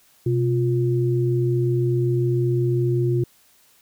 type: tone pair together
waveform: sine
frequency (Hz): 126.55 / 352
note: B2 / F4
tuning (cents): +43 / +14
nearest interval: octave + tritone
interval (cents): 1771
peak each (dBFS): -19 / -22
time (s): 0.26-3.24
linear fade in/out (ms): 5
effects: white hiss -57 dBFS RMS until 3.81 s